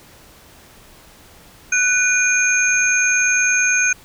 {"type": "tone cluster", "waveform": "sine", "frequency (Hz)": [1491, 2440, 6410], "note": ["F#6", "D#7", "G8"], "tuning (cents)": [13, -34, 38], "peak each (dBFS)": -18, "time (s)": [1.72, 3.93], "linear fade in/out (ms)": 5, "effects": ["pink hiss -46 dBFS RMS until 4.04 s"]}